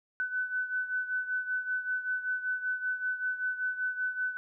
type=beating tone pair; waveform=sine; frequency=1503 / 1508.2 Hz; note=F#6 / F#6; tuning=+27 / +33 cents; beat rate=5.2 Hz; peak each=-31 / -36 dBFS; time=0.2-4.37 s; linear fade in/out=0 ms; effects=none